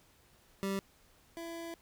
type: tone pair in turn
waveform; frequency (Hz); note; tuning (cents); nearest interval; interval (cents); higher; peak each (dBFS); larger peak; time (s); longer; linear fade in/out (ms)
25% pulse; 195.4 / 334.4; G3 / E4; -5 / +25; major sixth; 930; second; -29 / -37; first; 0.63-0.79 / 1.37-1.74; second; 0
effects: pink hiss -65 dBFS RMS until 1.81 s